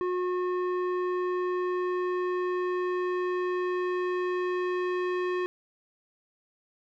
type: tone with low-pass filter sweep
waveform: square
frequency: 362 Hz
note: F#4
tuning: 38 cents flat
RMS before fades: -29 dBFS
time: 0.01-5.46 s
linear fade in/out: 0 ms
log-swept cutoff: 1300 to 2200 Hz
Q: 1.2
effects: none